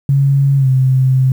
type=tone with pitch glide; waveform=sine; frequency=138.59 to 130.81 Hz; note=C#3 to C3; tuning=0 to 0 cents; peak=-8 dBFS; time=0.09-1.32 s; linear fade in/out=2 ms; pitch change=-100 cents; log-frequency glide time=0.57-0.68 s; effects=7-bit